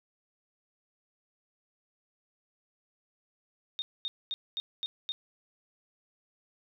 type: tone bursts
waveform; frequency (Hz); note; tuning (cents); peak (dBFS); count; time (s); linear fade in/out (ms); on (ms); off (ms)
sine; 3687; A#7; -20; -31; 6; 3.79-5.12; 0; 30; 230
effects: none